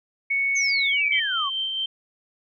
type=tone with pitch glide; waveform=sine; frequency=2217 to 2297 Hz; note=C#7 to D7; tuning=0 to -39 cents; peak=-20 dBFS; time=0.3-1.2 s; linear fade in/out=10 ms; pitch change=+61 cents; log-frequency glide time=0.9-1.01 s
type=exponential sweep; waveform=sine; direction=down; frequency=6550 to 1055 Hz; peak=-25 dBFS; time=0.55-1.5 s; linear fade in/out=20 ms
type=tone with tremolo; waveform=sine; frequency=3125 Hz; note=G7; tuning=6 cents flat; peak=-23 dBFS; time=1.12-1.86 s; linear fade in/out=5 ms; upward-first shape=sine; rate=4.6 Hz; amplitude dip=30%
effects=none